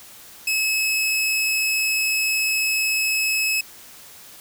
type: tone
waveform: sawtooth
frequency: 2582 Hz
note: E7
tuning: 37 cents flat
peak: -16 dBFS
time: 0.47-3.61 s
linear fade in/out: 5 ms
effects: white hiss -44 dBFS RMS until 4.4 s